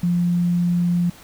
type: tone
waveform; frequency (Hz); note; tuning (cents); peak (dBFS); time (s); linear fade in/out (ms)
sine; 174.61; F3; 0; -16; 0.03-1.1; 5
effects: pink hiss -45 dBFS RMS until 1.23 s